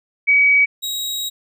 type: tone pair in turn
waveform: sine / sawtooth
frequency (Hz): 2269 / 3816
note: C#7 / A#7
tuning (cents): +40 / +40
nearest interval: major sixth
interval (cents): 900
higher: second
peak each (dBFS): -10 / -19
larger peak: first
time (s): 0.27-0.66 / 0.82-1.3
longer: second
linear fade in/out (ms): 20
effects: none